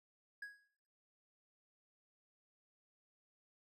triangle tone with exponential decay, 1659 Hz, G#6, 2 cents flat, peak -40 dBFS, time 0.42-0.68 s, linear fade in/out 5 ms, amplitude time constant 56 ms, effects noise-tail reverb RT60 0.7 s tail -19 dB re dry

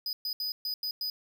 square tone bursts at uneven times, 4978 Hz, D#8, in tune, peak -31 dBFS, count 6, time 0.06-0.13 / 0.25-0.33 / 0.4-0.52 / 0.65-0.74 / 0.83-0.91 / 1.01-1.1 s, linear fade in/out 2 ms, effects 10-bit

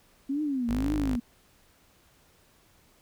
sine tone with vibrato, 266.5 Hz, C4, 32 cents sharp, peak -26 dBFS, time 0.29-1.2 s, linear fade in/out 10 ms, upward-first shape triangle, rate 1.9 Hz, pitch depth 260 cents each way
sawtooth tone, 51.91 Hz, G#1, in tune, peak -26 dBFS, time 0.68-1.17 s, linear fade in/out 20 ms
effects pink hiss -62 dBFS RMS until 3.01 s

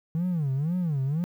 triangle tone with vibrato, 155.56 Hz, D#3, in tune, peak -21 dBFS, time 0.15-1.24 s, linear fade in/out 0 ms, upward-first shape sine, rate 2 Hz, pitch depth 280 cents each way, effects tanh soft clip ceiling -19 dBFS + 10-bit

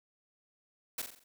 white noise with echo, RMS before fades -36 dBFS, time 0.98-1.02 s, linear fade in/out 5 ms, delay 44 ms, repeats 5, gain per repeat -6 dB, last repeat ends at 1.24 s, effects none

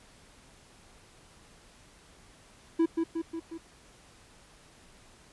triangle tone with echo, 329.6 Hz, E4, in tune, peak -19 dBFS, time 2.79-2.86 s, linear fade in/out 10 ms, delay 180 ms, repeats 4, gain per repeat -4 dB, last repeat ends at 3.58 s, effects pink hiss -57 dBFS RMS until 5.32 s + resampled to 24000 Hz

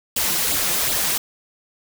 white noise with flanger, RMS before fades -21 dBFS, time 0.16-1.18 s, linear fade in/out 5 ms, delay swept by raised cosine 0.24 to 5.84 ms, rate 2.7 Hz, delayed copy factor +0.65, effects none

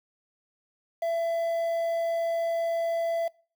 triangle tone with quantisation, 669 Hz, E5, 25 cents sharp, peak -23 dBFS, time 1.02-3.28 s, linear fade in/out 5 ms, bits 8, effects noise-tail reverb RT60 0.4 s tail -24 dB re dry

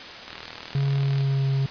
click train, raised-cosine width 0.2 ms, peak -19 dBFS, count 38, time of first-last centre 0.28-1.207 s, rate 39.9 Hz
triangle tone with pitch glide, 138.59 to 135.82 Hz, C#3 to C#3, 0 to -35 cents, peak -18 dBFS, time 0.75-1.66 s, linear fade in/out 2 ms, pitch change -35 cents, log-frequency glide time 0.96-1.48 s
effects white hiss -38 dBFS RMS until 1.7 s + resampled to 11025 Hz

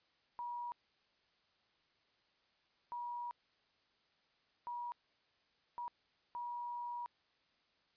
sine tone bursts at uneven times, 961 Hz, B5, 48 cents flat, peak -40 dBFS, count 5, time 0.39-0.72 / 2.92-3.31 / 4.67-4.92 / 5.78-5.88 / 6.35-7.06 s, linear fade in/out 0 ms, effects white hiss -75 dBFS RMS until 7.96 s + resampled to 11025 Hz

